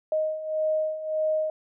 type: beating tone pair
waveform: sine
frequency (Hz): 622.3 / 624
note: D#5 / D#5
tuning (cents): 0 / +5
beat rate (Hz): 1.7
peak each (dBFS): -30 / -25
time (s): 0.12-1.5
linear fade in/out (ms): 2
effects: none